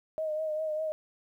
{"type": "tone with vibrato", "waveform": "sine", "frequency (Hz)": 622, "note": "D#5", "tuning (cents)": -1, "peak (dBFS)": -29, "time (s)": [0.18, 0.92], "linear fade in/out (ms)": 0, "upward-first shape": "triangle", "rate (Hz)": 5, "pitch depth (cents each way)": 43, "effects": ["11-bit"]}